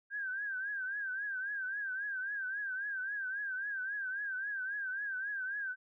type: tone with vibrato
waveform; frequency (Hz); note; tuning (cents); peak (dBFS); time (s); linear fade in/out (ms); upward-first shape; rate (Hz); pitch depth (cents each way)
sine; 1588; G6; +22; -35; 0.1-5.76; 50; triangle; 3.7; 120
effects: none